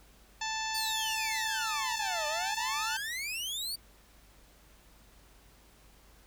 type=harmonic tone; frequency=880 Hz; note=A5; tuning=in tune; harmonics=1 / 2 / 3 / 4 / 5 / 6 / 7 / 8; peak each=-36 / -39 / -41 / -42 / -43 / -44 / -44 / -45 dBFS; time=0.41-2.97 s; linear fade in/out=5 ms
type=exponential two-way sweep; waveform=sawtooth; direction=down then up; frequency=4699 to 590 to 4672 Hz; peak=-31 dBFS; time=0.74-3.76 s; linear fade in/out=10 ms; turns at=2.27 s
effects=added 50 Hz sine -60 dBFS peak until 6.26 s + pink hiss -61 dBFS RMS until 6.26 s